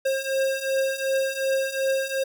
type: beating tone pair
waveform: square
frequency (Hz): 534 / 536.7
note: C5 / C5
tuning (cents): +35 / +44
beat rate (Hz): 2.7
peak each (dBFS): -28 / -25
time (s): 0.05-2.24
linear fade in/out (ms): 10
effects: none